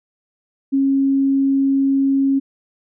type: tone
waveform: sine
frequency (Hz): 272.7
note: C#4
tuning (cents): -28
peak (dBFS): -13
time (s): 0.72-2.4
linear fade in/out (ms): 20
effects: none